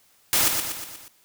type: noise with echo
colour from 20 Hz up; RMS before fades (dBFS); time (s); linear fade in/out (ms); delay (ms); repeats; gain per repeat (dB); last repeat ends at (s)
white; -20; 0.33-0.48; 0; 120; 5; -5; 1.08
effects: white hiss -60 dBFS RMS until 1.24 s

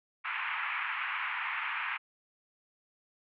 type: band-pass noise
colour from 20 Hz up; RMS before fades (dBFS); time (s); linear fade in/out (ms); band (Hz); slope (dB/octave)
white; -35; 0.24-1.98; 20; 910 to 2600; 48
effects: none

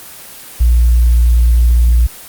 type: tone with tanh clipping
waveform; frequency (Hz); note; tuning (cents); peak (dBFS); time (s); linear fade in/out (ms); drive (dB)
triangle; 59.1; A#1; +24; -6; 0.6-2.07; 10; 5
effects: white hiss -33 dBFS RMS until 2.28 s + Opus 24 kbps

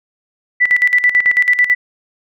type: tone with tremolo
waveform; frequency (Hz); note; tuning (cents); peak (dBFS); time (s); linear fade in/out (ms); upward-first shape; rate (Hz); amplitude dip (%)
sine; 1975.5; B6; 0; -7; 0.6-1.75; 20; square; 9.1; 75
effects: none

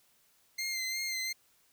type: tone with vibrato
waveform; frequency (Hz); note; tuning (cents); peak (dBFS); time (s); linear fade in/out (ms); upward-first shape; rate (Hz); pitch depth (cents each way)
20% pulse; 2093; C7; 0; -28; 0.58-1.33; 10; sine; 2.8; 33
effects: white hiss -68 dBFS RMS until 1.72 s

